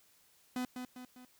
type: tone with echo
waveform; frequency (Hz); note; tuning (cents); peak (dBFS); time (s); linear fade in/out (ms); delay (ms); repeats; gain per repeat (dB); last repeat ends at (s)
45% pulse; 251.1; B3; +29; -34; 0.56-0.65; 2; 200; 3; -6; 1.25
effects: white hiss -67 dBFS RMS until 1.39 s